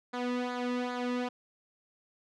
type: tone with flanger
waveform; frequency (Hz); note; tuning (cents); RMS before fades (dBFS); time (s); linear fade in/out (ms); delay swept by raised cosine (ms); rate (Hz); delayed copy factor
sawtooth; 246.9; B3; 0; -33; 0.13-1.29; 10; 0.35 to 1.33; 2.5; -0.7
effects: low-pass 4000 Hz 12 dB/octave